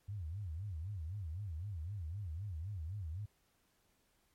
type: tone with vibrato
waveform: sine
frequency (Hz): 90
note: F#2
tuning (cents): -47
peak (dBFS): -39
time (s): 0.08-3.26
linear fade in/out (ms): 10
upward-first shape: sine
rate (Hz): 3.9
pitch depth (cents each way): 280
effects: pink hiss -75 dBFS RMS until 4.34 s + MP3 64 kbps